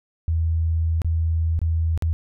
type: tone with dropouts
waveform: sine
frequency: 81.6 Hz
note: E2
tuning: 17 cents flat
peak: -18 dBFS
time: 0.28-2.13 s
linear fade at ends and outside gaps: 0 ms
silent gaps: 1.018-1.046 / 1.591-1.616 / 1.976-2.023 s
effects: none